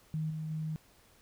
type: tone with level steps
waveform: sine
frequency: 156.6 Hz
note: D#3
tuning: 11 cents sharp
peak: -31 / -35 / -33 dBFS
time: 0.14-0.76 s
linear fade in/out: 0 ms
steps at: 0.3 / 0.5 s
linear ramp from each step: 5 ms
effects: pink hiss -63 dBFS RMS until 1.21 s